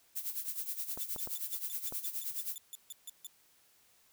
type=noise with tremolo; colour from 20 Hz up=violet; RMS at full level=-36 dBFS; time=0.15-2.56 s; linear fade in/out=20 ms; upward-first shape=sine; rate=9.5 Hz; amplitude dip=75%
type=clicks; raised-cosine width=1 ms; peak=-30 dBFS; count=4; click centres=0.975 / 1.162 / 1.274 / 1.924 s
type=tone bursts; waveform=5% pulse; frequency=3520 Hz; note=A7; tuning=in tune; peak=-34 dBFS; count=14; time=1.01-3.268 s; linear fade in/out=0 ms; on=22 ms; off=150 ms
effects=white hiss -67 dBFS RMS until 4.12 s